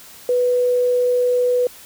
sine tone, 493.9 Hz, B4, in tune, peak -14 dBFS, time 0.29-1.67 s, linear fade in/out 2 ms, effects white hiss -42 dBFS RMS until 1.85 s

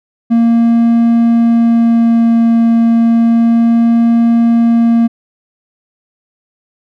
triangle tone with vibrato, 231.4 Hz, A#3, 13 cents flat, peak -4 dBFS, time 0.3-5.08 s, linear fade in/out 20 ms, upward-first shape sine, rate 0.31 Hz, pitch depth 8 cents each way, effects none

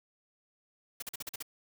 white noise bursts, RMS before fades -39 dBFS, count 7, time 1-1.426 s, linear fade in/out 5 ms, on 24 ms, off 43 ms, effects none

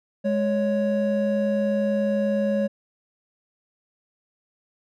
triangle tone pair together, 208.3 / 556.1 Hz, G#3 / C#5, +5 / +5 cents, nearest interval octave + perfect fourth, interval 1700 cents, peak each -21 dBFS, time 0.24-2.68 s, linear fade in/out 20 ms, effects none

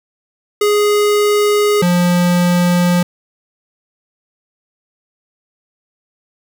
square tone pair in turn, 415.3 / 176.44 Hz, G#4 / F3, 0 / +18 cents, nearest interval octave + minor third, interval 1482 cents, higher first, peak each -11 dBFS, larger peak neither, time 0.61-1.82 / 1.82-3.03 s, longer neither, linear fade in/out 5 ms, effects 8-bit

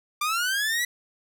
sawtooth linear sweep, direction up, 1174 to 1975.5 Hz, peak -20 dBFS, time 0.21-0.85 s, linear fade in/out 5 ms, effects none

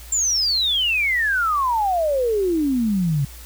sine exponential sweep, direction down, 7410 to 134.5 Hz, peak -17 dBFS, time 0.12-3.25 s, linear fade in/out 5 ms, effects added 58 Hz sine -38 dBFS peak until 3.45 s + white hiss -43 dBFS RMS until 3.45 s

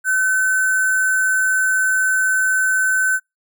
sine tone with sample-and-hold, 1522 Hz, F#6, 48 cents sharp, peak -14 dBFS, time 0.04-3.2 s, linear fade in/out 50 ms, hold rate 8820 Hz, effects noise-tail reverb RT60 0.2 s tail -26 dB re dry

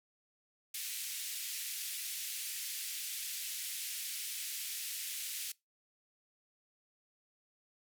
white band-pass noise, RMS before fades -41 dBFS, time 0.74-5.52 s, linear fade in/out 5 ms, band 2100 to 15000 Hz, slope 24 dB/octave, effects noise-tail reverb RT60 0.2 s tail -23 dB re dry

